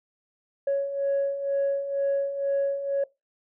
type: beating tone pair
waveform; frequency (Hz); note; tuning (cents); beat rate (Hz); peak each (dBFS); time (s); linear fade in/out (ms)
sine; 554.4 / 556.5; C#5 / C#5; 0 / +7; 2.1; -29 / -23; 0.67-3.04; 5
effects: noise-tail reverb RT60 0.2 s tail -20 dB re dry + tanh soft clip ceiling -19 dBFS